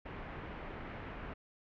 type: low-pass noise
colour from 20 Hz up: pink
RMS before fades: -45 dBFS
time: 0.05-1.34 s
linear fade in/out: 10 ms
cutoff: 2400 Hz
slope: 24 dB/octave
effects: none